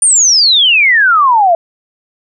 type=exponential sweep; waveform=sine; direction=down; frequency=9397 to 653 Hz; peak=-5 dBFS; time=0.02-1.55 s; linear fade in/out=2 ms; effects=none